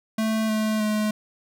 square tone with pitch steps, 220 / 216.6 / 213.2 Hz, A3 / A3 / G#3, 0 / -27 / +46 cents, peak -22 dBFS, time 0.18-1.11 s, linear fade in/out 5 ms, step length 310 ms, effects none

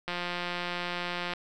click train, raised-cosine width 0.3 ms, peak -17 dBFS, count 222, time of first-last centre 0.08-1.336 s, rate 176 Hz, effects none

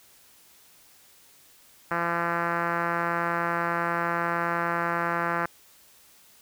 5% pulse tone with low-pass filter, 170.4 Hz, F3, 42 cents flat, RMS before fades -27 dBFS, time 1.91-5.46 s, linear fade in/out 2 ms, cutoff 1500 Hz, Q 1.9, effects white hiss -56 dBFS RMS until 6.41 s

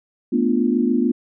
sine chord, B half-diminished seventh, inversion third, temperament equal, 220 / 246.9 / 293.7 / 349.2 Hz, A3 / B3 / D4 / F4, 0 / 0 / 0 / 0 cents, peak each -22 / -18 / -24 / -23 dBFS, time 0.32-1.12 s, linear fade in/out 10 ms, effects none

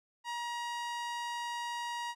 sawtooth tone with low-pass filter, 951 Hz, A#5, 34 cents sharp, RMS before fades -38 dBFS, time 0.24-2.15 s, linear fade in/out 50 ms, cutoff 8200 Hz, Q 0.55, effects none

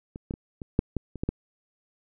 clicks, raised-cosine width 3 ms, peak -24 / -18 / -21 / -23 / -7 / -14 / -24 / -15 / -12 dBFS, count 9, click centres 0.159 / 0.309 / 0.339 / 0.618 / 0.791 / 0.967 / 1.157 / 1.235 / 1.29 s, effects none

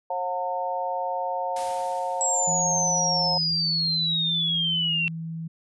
harmonic tone, 180 Hz, F#3, 47 cents flat, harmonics 3 / 4 / 5, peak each -31 / -29 / -29 dBFS, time 0.1-3.38 s, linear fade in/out 5 ms
white noise with exponential decay, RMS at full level -37 dBFS, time 1.56-3.17 s, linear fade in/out 5 ms, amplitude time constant 350 ms
sine exponential sweep, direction down, 7760 to 2699 Hz, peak -22 dBFS, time 2.21-5.08 s, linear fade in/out 0 ms
sine tone with vibrato, 164.81 Hz, E3, in tune, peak -30 dBFS, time 2.47-5.48 s, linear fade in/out 10 ms, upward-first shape square, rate 0.62 Hz, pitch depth 16 cents each way
effects resampled to 24000 Hz

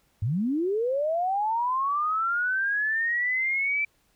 sine linear sweep, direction up, 92.5 to 2338 Hz, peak -23 dBFS, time 0.22-3.85 s, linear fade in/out 5 ms, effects pink hiss -67 dBFS RMS until 4.15 s

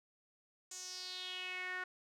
sawtooth tone with band-pass filter sweep, 366.9 Hz, F#4, 15 cents flat, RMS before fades -44 dBFS, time 0.71-1.84 s, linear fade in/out 5 ms, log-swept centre 7100 to 1600 Hz, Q 4.5, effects none

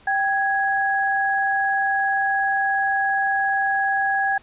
sine tone pair together, 784 / 1661.2 Hz, G5 / G#6, 0 / 0 cents, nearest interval octave + minor second, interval 1300 cents, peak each -21 dBFS, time 0.07-4.38 s, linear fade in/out 5 ms, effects pink hiss -52 dBFS RMS until 4.42 s + resampled to 8000 Hz

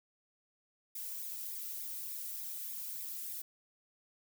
violet noise with flanger, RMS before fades -42 dBFS, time 0.95-3.42 s, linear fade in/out 5 ms, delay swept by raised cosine 0.67 to 1.87 ms, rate 3.4 Hz, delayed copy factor -0.65, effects none

